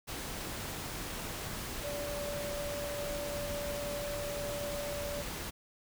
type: tone in noise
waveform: sine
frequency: 579 Hz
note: D5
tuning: 25 cents flat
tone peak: -37 dBFS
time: 1.83-5.23 s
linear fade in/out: 20 ms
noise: pink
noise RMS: -40 dBFS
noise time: 0.07-5.51 s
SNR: 0 dB
effects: none